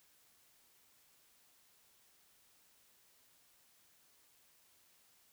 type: silence
effects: white hiss -69 dBFS RMS until 5.32 s